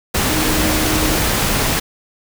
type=tone in noise; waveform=sine; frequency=309.8 Hz; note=D#4; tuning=7 cents flat; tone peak=-21 dBFS; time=0.29-1.16 s; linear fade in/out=10 ms; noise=pink; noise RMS=-17 dBFS; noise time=0.14-1.8 s; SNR=-7 dB; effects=none